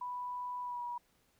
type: tone with pitch glide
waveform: sine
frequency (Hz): 987.8 to 965.8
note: B5 to B5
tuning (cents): 0 to -39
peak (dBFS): -37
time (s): 0.01-0.98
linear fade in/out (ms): 5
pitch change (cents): -39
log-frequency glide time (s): 0.62-0.83
effects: pink hiss -72 dBFS RMS until 1.39 s